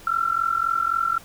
sine tone with amplitude modulation, 1355 Hz, E6, 47 cents sharp, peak -16 dBFS, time 0.07-1.18 s, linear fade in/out 2 ms, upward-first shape sine, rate 43.8 Hz, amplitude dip 85%, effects pink hiss -46 dBFS RMS until 1.24 s

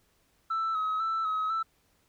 sine tone with vibrato, 1300 Hz, E6, 24 cents flat, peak -25 dBFS, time 0.5-1.63 s, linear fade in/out 10 ms, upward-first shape square, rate 2 Hz, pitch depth 33 cents each way, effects tanh soft clip ceiling -25 dBFS + pink hiss -69 dBFS RMS until 2.08 s

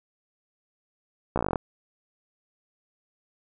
slowing click train, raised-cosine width 1 ms, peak -11 dBFS, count 11, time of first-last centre 1.36-1.558 s, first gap 15 ms, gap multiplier 1.06, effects none

